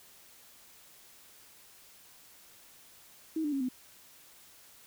sine tone with pitch steps, 318.3 / 295.3 / 273.9 / 254.1 Hz, D#4 / D4 / C#4 / B3, +39 / +10 / -21 / +49 cents, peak -29 dBFS, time 3.36-3.688 s, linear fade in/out 5 ms, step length 82 ms, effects white hiss -57 dBFS RMS until 4.86 s

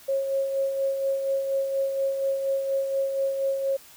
sine tone with tremolo, 544 Hz, C#5, 33 cents flat, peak -21 dBFS, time 0.08-3.77 s, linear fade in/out 10 ms, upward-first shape sine, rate 4.2 Hz, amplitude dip 45%, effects white hiss -50 dBFS RMS until 3.96 s

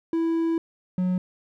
triangle tone pair in turn, 329.6 / 182.65 Hz, E4 / F#3, 0 / -22 cents, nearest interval minor seventh, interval 1022 cents, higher first, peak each -19 dBFS, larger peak neither, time 0.13-0.58 / 0.98-1.18 s, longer first, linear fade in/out 2 ms, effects none

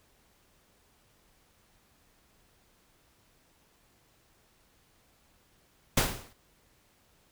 pink noise with exponential decay, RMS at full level -21 dBFS, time 5.97-6.33 s, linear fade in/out 5 ms, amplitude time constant 78 ms, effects pink hiss -66 dBFS RMS until 7.31 s

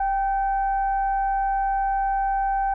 sine tone with frequency modulation, 784 Hz, G5, in tune, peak -20 dBFS, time 0-2.74 s, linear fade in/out 5 ms, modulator 751 Hz, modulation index 0.38, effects none

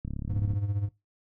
click train, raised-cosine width 5 ms, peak -22 dBFS, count 18, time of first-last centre 0.05-0.536 s, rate 35 Hz
triangle tone with tremolo, 101.3 Hz, G#2, 43 cents flat, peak -22 dBFS, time 0.29-0.89 s, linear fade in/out 10 ms, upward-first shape sine, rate 15 Hz, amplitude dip 65%
effects noise-tail reverb RT60 0.2 s tail -18 dB re dry

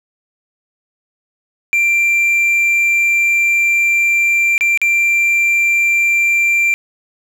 triangle tone with dropouts, 2363 Hz, D7, 10 cents sharp, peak -9 dBFS, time 1.73-6.74 s, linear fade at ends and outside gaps 0 ms, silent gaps 4.579-4.609 / 4.775-4.816 s, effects none

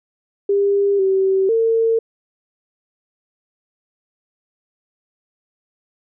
sine tone with pitch steps, 400.7 / 383.7 / 453.3 Hz, G4 / G4 / A#4, +38 / -37 / -48 cents, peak -13 dBFS, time 0.49-1.99 s, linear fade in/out 5 ms, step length 500 ms, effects none

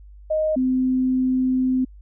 sine tone pair in turn, 622.3 / 257.4 Hz, D#5 / C4, 0 / -28 cents, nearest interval octave + minor third, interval 1528 cents, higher first, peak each -18 / -17 dBFS, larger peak second, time 0.3-0.56 / 0.56-1.85 s, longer second, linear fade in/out 10 ms, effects added 50 Hz sine -41 dBFS peak until 2.01 s

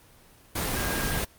sine tone in noise, 1619 Hz, G#6, 45 cents flat, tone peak -33 dBFS, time 0.76-1.2 s, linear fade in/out 10 ms, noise pink, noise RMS -28 dBFS, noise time 0.55-1.25 s, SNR -8 dB, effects pink hiss -55 dBFS RMS until 1.38 s + Opus 24 kbps

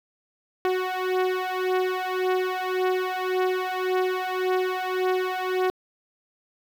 sawtooth beating tone pair, 369.1 / 370.9 Hz, F#4 / F#4, -4 / +4 cents, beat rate 1.8 Hz, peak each -22 dBFS, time 0.65-5.7 s, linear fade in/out 0 ms, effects low-pass 3000 Hz 12 dB/octave + 8-bit

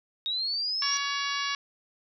sine linear sweep, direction up, 3729 to 5740 Hz, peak -27 dBFS, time 0.26-0.97 s, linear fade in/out 0 ms
harmonic tone, 563 Hz, C#5, 27 cents sharp, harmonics 2 / 3 / 4 / 5 / 6 / 7 / 8 / 9 / 10, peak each -33 / -35 / -36 / -37 / -38 / -38 / -39 / -40 / -40 dBFS, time 0.82-1.55 s, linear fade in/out 2 ms
effects none

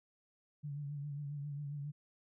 sine tone with vibrato, 144.4 Hz, D3, 29 cents flat, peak -39 dBFS, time 0.63-1.92 s, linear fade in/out 20 ms, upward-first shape triangle, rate 7.4 Hz, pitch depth 58 cents each way, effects none

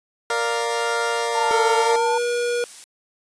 20% pulse chord, Bb major, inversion none, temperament equal, 466.2 / 587.3 / 698.5 Hz, Bb4 / D5 / F5, 0 / 0 / 0 cents, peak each -18 / -23 / -22 dBFS, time 0.3-1.96 s, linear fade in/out 2 ms
sine tone with vibrato, 895 Hz, A5, 29 cents sharp, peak -20 dBFS, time 1.35-2.18 s, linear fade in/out 5 ms, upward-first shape square, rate 6.3 Hz, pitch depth 18 cents each way
square tone with pitch glide, 448.5 to 480.7 Hz, A4 to B4, +33 to -47 cents, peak -21 dBFS, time 1.51-2.64 s, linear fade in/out 0 ms, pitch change +120 cents, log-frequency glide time 1.71-2.14 s
blue noise, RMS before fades -37 dBFS, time 1.67-2.84 s, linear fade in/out 0 ms
effects resampled to 22050 Hz

